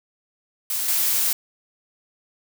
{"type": "noise with level steps", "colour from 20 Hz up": "blue", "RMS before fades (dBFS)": [-25, -21], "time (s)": [0.7, 1.33], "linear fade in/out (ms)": 2, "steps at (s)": 0.88, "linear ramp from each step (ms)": 5, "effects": []}